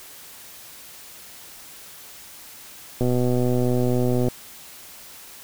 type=click train; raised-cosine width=2 ms; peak=-10 dBFS; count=159; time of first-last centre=3.01-4.284 s; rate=124 Hz; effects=white hiss -43 dBFS RMS until 5.43 s